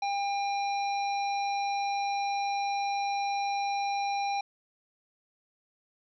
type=harmonic tone; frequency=801 Hz; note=G5; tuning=37 cents sharp; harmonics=1 / 3 / 5 / 7; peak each=-28 / -38 / -42 / -45 dBFS; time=0.02-4.41 s; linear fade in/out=5 ms; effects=none